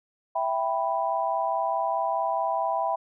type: chord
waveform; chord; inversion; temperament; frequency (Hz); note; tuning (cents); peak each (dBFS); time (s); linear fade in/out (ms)
sine; E minor; none; equal; 659.3 / 784 / 987.8; E5 / G5 / B5; 0 / 0 / 0; -28; 0.35-2.96; 10
effects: none